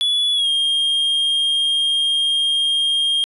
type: tone with pitch glide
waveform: triangle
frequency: 3415 to 3223 Hz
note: G#7 to G7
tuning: +48 to +47 cents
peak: -14 dBFS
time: 0.01-3.24 s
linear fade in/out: 0 ms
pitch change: -101 cents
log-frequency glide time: 0.34-0.48 s
effects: resampled to 32000 Hz